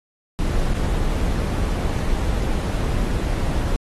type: noise with dropouts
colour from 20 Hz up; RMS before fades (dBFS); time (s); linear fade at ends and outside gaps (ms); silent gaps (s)
brown; -21; 0.39-3.76; 0; 0.736-0.742
effects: AAC 32 kbps